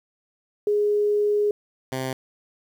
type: tone pair in turn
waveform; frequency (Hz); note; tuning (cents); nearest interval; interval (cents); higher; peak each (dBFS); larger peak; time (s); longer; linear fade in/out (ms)
sine / 10% pulse; 415.3 / 130.81; G#4 / C3; 0 / 0; octave + minor sixth; 2000; first; -18; neither; 0.67-1.51 / 1.92-2.13; first; 2
effects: 9-bit